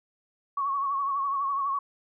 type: tone with vibrato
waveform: sine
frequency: 1108.7 Hz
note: C#6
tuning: in tune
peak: -25 dBFS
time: 0.57-1.79 s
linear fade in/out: 5 ms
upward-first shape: triangle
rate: 12 Hz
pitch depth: 63 cents each way
effects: none